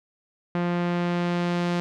sawtooth tone with low-pass filter sweep, 174.61 Hz, F3, in tune, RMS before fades -25 dBFS, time 0.55-1.8 s, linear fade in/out 0 ms, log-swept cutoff 2200 to 4800 Hz, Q 0.78, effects none

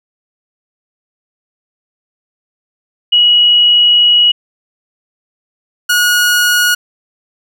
sine / sawtooth tone pair in turn, 2912 / 1449.3 Hz, F#7 / F#6, -28 / -36 cents, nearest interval octave, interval 1208 cents, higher first, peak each -5 dBFS, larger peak neither, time 3.12-4.32 / 5.89-6.75 s, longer first, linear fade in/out 10 ms, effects none

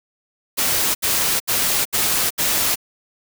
white noise bursts, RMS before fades -19 dBFS, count 5, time 0.57-2.758 s, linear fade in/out 20 ms, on 380 ms, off 72 ms, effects none

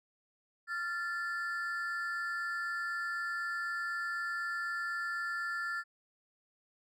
triangle ring-modulated tone, 1568 Hz, G6, in tune, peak -29 dBFS, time 0.67-5.84 s, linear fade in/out 50 ms, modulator 186 Hz, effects none

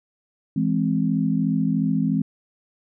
sine chord, E augmented, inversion none, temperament equal, 164.81 / 207.7 / 261.6 Hz, E3 / G#3 / B#3, 0 / 0 / 0 cents, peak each -23 dBFS, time 0.56-2.22 s, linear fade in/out 5 ms, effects none

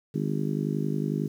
harmonic tone, 51 Hz, G#1, 31 cents flat, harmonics 3 / 4 / 5 / 6 / 7 / 8, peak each -29 / -31 / -33 / -35 / -36 / -37 dBFS, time 0.14-1.28 s, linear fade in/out 10 ms, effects 9-bit

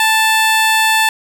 15% pulse tone, 880 Hz, A5, in tune, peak -4 dBFS, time 0-1.09 s, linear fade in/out 2 ms, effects none

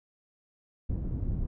pink low-pass noise, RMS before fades -31 dBFS, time 0.89-1.47 s, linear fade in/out 10 ms, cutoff 180 Hz, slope 12 dB/octave, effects none

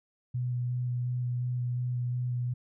sine tone with vibrato, 123.47 Hz, B2, in tune, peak -28 dBFS, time 0.34-2.54 s, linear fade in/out 10 ms, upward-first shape square, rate 2.8 Hz, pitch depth 10 cents each way, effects none

